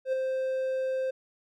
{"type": "tone with ADSR envelope", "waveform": "triangle", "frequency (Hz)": 523.3, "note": "C5", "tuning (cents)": 0, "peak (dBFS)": -21, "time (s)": [0.05, 1.11], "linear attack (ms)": 78, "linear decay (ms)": 8, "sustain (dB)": -4, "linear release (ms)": 11, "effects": []}